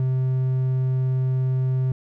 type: tone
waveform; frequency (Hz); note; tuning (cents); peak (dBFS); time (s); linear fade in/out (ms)
triangle; 129.8; C3; -13; -17; 0-1.92; 2
effects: none